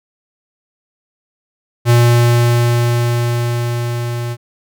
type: tone with level ramp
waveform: square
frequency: 119.4 Hz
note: A#2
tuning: 42 cents sharp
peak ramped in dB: -7 to -20 dBFS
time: 1.85-4.37 s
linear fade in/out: 50 ms
effects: none